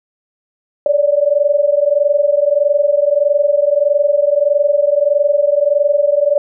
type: tone pair together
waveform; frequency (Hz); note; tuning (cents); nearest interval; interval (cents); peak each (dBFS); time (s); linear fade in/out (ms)
sine; 568.4 / 590; C#5 / D5; +43 / +8; minor second; 65; -13; 0.86-6.38; 2
effects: none